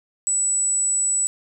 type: tone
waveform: sine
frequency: 7900 Hz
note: B8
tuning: in tune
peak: -18 dBFS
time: 0.27-1.27 s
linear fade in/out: 0 ms
effects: none